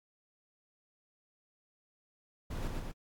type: noise with echo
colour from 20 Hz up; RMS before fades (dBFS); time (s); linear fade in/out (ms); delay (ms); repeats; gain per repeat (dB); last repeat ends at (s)
brown; -37; 2.5-2.68; 10; 120; 2; -2; 2.92
effects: AAC 64 kbps